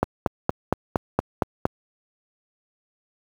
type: click train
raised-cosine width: 1 ms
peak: -4 dBFS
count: 8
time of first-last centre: 0.03-1.654 s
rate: 4.31 Hz
effects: high-pass 60 Hz 12 dB/octave + 7-bit